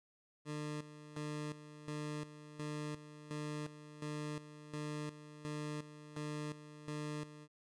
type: tone with tremolo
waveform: 20% pulse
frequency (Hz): 150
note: D3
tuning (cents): +37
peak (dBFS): -35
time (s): 0.45-7.48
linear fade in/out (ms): 50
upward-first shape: square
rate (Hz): 1.4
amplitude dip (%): 75
effects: resampled to 24000 Hz